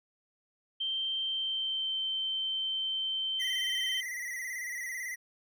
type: tone with pitch glide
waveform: sine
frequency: 3136 to 3105 Hz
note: G7 to G7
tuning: 0 to -17 cents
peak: -30 dBFS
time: 0.8-4.01 s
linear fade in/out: 10 ms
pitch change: -17 cents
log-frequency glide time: 1.21-1.97 s
type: tone with vibrato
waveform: square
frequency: 1982 Hz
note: B6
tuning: 6 cents sharp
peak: -36 dBFS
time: 3.39-5.16 s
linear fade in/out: 20 ms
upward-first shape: square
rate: 18 Hz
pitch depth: 54 cents each way
effects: none